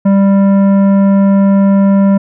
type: tone with tanh clipping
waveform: sine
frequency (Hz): 197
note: G3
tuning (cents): +9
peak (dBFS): -7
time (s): 0.05-2.18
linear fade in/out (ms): 10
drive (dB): 12
effects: none